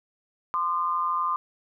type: tone pair together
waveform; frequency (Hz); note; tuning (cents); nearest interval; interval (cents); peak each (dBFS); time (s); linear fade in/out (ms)
sine; 1038.4 / 1211; C6 / D#6; -13 / -47; minor third; 266; -26; 0.54-1.36; 0
effects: none